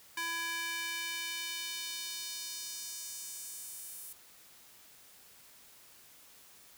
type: tone with high-pass filter sweep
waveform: square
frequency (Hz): 333.7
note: E4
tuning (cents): +21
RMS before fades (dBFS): -40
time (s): 0.17-4.13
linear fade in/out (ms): 5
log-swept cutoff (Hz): 1400 to 11000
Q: 1.3
effects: white hiss -58 dBFS RMS until 6.77 s